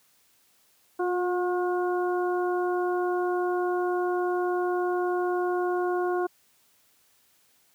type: harmonic tone with a mistuned harmonic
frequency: 360 Hz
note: F#4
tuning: 47 cents flat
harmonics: 1 / 2 / 3 / 4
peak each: -25 / -31 / -35 / -37 dBFS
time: 0.99-6.27 s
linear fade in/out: 10 ms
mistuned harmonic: 1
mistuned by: -17 cents
effects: white hiss -64 dBFS RMS until 7.74 s + high-pass 60 Hz 12 dB/octave